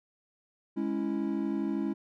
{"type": "chord", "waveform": "triangle", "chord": "C# minor", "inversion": "second", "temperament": "equal", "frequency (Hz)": [207.7, 277.2, 329.6], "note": ["G#3", "C#4", "E4"], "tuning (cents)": [0, 0, 0], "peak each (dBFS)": -31, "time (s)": [0.76, 1.94], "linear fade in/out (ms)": 20, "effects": []}